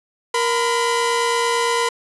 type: tone pair together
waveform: sawtooth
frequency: 469.2 / 1007.2 Hz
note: A#4 / B5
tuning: +11 / +34 cents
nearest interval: octave + minor second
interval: 1323 cents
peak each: -16 dBFS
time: 0.34-1.89 s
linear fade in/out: 5 ms
effects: resampled to 24000 Hz